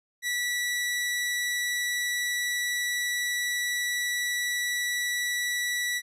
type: tone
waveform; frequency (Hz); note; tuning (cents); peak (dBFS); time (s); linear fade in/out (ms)
sawtooth; 1952; B6; -21; -23; 0.22-6.02; 50
effects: resampled to 32000 Hz